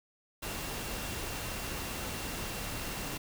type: tone in noise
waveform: sine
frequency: 2741 Hz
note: F7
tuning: 33 cents flat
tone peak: -49 dBFS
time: 0.42-3.18 s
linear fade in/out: 10 ms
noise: pink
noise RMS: -38 dBFS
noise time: 0.42-3.18 s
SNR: -14 dB
effects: none